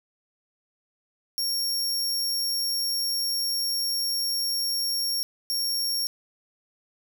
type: tone bursts at uneven times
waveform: sawtooth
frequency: 5530 Hz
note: F8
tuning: 18 cents flat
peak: -22 dBFS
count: 2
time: 1.38-5.23 / 5.5-6.07 s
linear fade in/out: 0 ms
effects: none